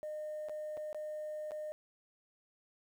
sine tone with dropouts, 610 Hz, D#5, 34 cents flat, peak -37 dBFS, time 0.03-1.72 s, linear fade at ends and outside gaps 0 ms, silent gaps 0.486-0.495 / 0.77-0.775 / 0.929-0.946 / 1.509-1.518 s, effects tanh soft clip ceiling -36 dBFS + 11-bit

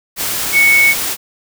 sine tone in noise, 2217 Hz, C#7, in tune, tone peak -7 dBFS, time 0.52-0.95 s, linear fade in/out 50 ms, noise white, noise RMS -19 dBFS, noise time 0.16-1.17 s, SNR +9 dB, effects none

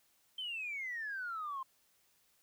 sine exponential sweep, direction down, 3136 to 1038 Hz, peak -37 dBFS, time 0.38-1.63 s, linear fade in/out 5 ms, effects tanh soft clip ceiling -33 dBFS + white hiss -72 dBFS RMS until 2.42 s

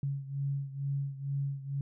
sine beating tone pair, 138.59 / 140.79 Hz, C#3 / C#3, 0 / +27 cents, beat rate 2.2 Hz, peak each -33 / -37 dBFS, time 0.03-1.81 s, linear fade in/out 2 ms, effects none

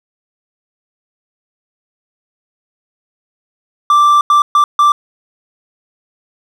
triangle tone bursts at uneven times, 1174.7 Hz, D6, in tune, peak -4 dBFS, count 4, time 3.9-4.21 / 4.3-4.42 / 4.55-4.64 / 4.79-4.92 s, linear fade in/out 2 ms, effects none

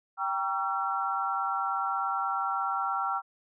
sine chord, G diminished seventh, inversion none, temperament just, 784 / 940.8 / 1128.9 / 1354.7 Hz, G5 / Bb5 / Db6 / Fb6, 0 / +16 / +31 / +47 cents, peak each -32 / -36 / -36 / -30 dBFS, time 0.17-3.22 s, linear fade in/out 50 ms, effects none

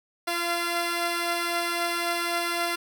10% pulse tone pair together, 342.6 / 689 Hz, F4 / F5, -33 / -24 cents, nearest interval octave, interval 1209 cents, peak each -20 dBFS, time 0.27-2.76 s, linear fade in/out 10 ms, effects none

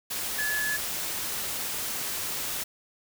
sine tone in noise, 1709 Hz, G#6, 49 cents sharp, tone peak -27 dBFS, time 0.38-0.77 s, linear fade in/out 10 ms, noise white, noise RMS -32 dBFS, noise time 0.1-2.64 s, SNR +2 dB, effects none

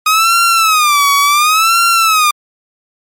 sawtooth tone with vibrato, 1244.5 Hz, D#6, in tune, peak -4 dBFS, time 0.06-2.31 s, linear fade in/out 5 ms, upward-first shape sine, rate 0.7 Hz, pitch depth 170 cents each way, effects MP3 64 kbps

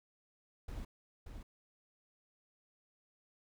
brown noise with echo, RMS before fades -43 dBFS, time 0.68-0.85 s, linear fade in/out 5 ms, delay 580 ms, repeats 1, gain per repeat -5 dB, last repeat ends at 1.43 s, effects none

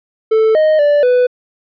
triangle tone with pitch steps, 440.4 / 621 / 584 / 496.8 Hz, A4 / D#5 / D5 / B4, +2 / -3 / -10 / +10 cents, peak -6 dBFS, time 0.31-1.27 s, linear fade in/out 10 ms, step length 240 ms, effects resampled to 11025 Hz

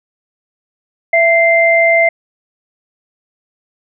sine tone pair together, 667.3 / 2087 Hz, E5 / C7, +21 / -5 cents, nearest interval octave + minor sixth, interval 1974 cents, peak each -10 dBFS, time 1.13-2.09 s, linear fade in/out 5 ms, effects none

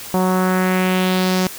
sawtooth tone with low-pass filter sweep, 185 Hz, F#3, in tune, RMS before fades -17 dBFS, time 0.14-1.47 s, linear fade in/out 0 ms, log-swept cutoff 900 to 6300 Hz, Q 2, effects white hiss -33 dBFS RMS until 1.58 s

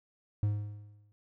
triangle tone with exponential decay, 103.83 Hz, G#2, in tune, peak -22 dBFS, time 0.43-1.12 s, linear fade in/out 0 ms, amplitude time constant 150 ms, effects none

